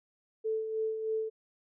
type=tone with tremolo; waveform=sine; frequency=440 Hz; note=A4; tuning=in tune; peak=-28 dBFS; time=0.44-1.3 s; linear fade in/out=20 ms; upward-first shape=sine; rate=3.2 Hz; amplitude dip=50%; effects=none